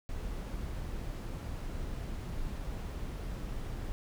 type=noise; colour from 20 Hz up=brown; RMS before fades=-38 dBFS; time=0.09-3.92 s; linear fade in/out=0 ms; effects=none